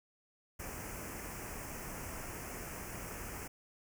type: band-stop noise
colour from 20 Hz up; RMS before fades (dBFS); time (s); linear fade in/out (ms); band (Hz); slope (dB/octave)
pink; -44; 0.59-3.48; 10; 2700 to 5400; 48
effects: none